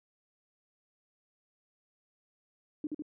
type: tone with echo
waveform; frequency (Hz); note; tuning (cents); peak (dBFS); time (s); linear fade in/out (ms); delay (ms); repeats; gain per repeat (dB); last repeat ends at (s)
sine; 301.5; D4; +46; -31; 2.84-2.87; 2; 76; 2; -2; 3.022
effects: none